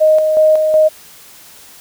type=tone with tremolo; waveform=sine; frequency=622.3 Hz; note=D#5; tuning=in tune; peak=-6 dBFS; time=0-0.89 s; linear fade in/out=20 ms; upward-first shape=square; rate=2.7 Hz; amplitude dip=40%; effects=white hiss -40 dBFS RMS until 1.8 s